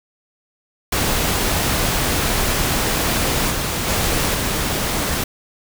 pink noise with level steps, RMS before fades -19 / -22 / -19 / -21 dBFS, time 0.92-5.24 s, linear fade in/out 5 ms, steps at 3.5 / 3.87 / 4.33 s, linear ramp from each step 20 ms, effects none

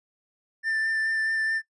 triangle tone with vibrato, 1780 Hz, A6, 20 cents sharp, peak -22 dBFS, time 0.63-1.62 s, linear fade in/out 50 ms, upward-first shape sine, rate 4.7 Hz, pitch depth 13 cents each way, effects noise-tail reverb RT60 0.1 s tail -20 dB re dry + resampled to 24000 Hz

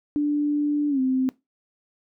sine tone with pitch glide, 293.7 to 260.1 Hz, D4 to C4, 0 to -10 cents, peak -19 dBFS, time 0.16-1.29 s, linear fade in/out 0 ms, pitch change -210 cents, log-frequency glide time 0.89-1 s, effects noise-tail reverb RT60 0.2 s tail -20 dB re dry

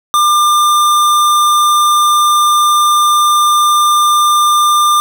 square tone, 1197 Hz, D6, 33 cents sharp, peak -8 dBFS, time 0.14-5 s, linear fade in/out 0 ms, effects none

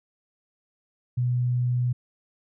sine tone, 123.47 Hz, B2, in tune, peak -21 dBFS, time 1.17-1.93 s, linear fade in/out 10 ms, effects none

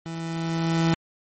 30% pulse tone with level ramp, 164.81 Hz, E3, in tune, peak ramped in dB -29 to -15 dBFS, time 0.06-0.94 s, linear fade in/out 0 ms, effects MP3 32 kbps

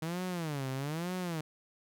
sawtooth tone with vibrato, 155.56 Hz, D#3, in tune, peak -30 dBFS, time 0.02-1.41 s, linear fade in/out 5 ms, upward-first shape sine, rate 1.1 Hz, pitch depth 290 cents each way, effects none

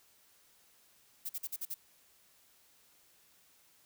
violet noise bursts, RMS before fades -38 dBFS, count 6, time 1.25-1.744 s, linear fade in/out 10 ms, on 44 ms, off 46 ms, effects white hiss -66 dBFS RMS until 3.85 s

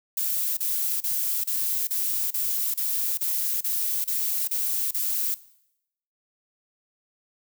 violet noise bursts, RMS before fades -26 dBFS, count 12, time 0.17-5.344 s, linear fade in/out 5 ms, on 400 ms, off 34 ms, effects noise-tail reverb RT60 0.8 s tail -19 dB re dry

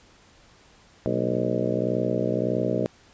harmonic tone with a mistuned harmonic, 61.7 Hz, B1, 1 cent flat, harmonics 2 / 3 / 4 / 5 / 6 / 7 / 8 / 9 / 10, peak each -31 / -31 / -31 / -31 / -31 / -31 / -31 / -31 / -31 dBFS, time 1.06-2.86 s, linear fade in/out 0 ms, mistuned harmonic 4, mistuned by -96 cents, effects pink hiss -55 dBFS RMS until 3.13 s + resampled to 16000 Hz

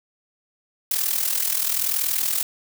blue noise with amplitude modulation, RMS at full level -20 dBFS, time 0.91-2.43 s, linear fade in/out 2 ms, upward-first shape sine, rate 40.9 Hz, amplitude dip 70%, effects none

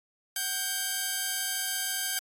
5% pulse tone pair together, 747.6 / 1587 Hz, F#5 / G6, +18 / +21 cents, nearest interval octave + minor second, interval 1303 cents, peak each -26 / -18 dBFS, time 0.36-2.19 s, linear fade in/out 2 ms, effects AAC 48 kbps

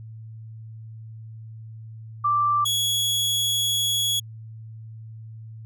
sine / sawtooth tone pair in turn, 1174.7 / 3352 Hz, D6 / G#7, 0 / +15 cents, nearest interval octave + tritone, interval 1815 cents, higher second, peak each -18 / -18 dBFS, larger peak neither, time 2.24-2.65 / 2.65-4.2 s, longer second, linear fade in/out 10 ms, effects added 111 Hz sine -37 dBFS peak until 5.65 s

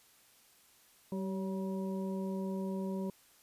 harmonic tone with a mistuned harmonic, 192.1 Hz, G3, 35 cents flat, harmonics 1 / 2 / 3 / 5, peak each -35 / -41 / -45 / -49 dBFS, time 1.12-3.1 s, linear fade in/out 2 ms, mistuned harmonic 3, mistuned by -44 cents, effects white hiss -64 dBFS RMS until 3.42 s + resampled to 32000 Hz

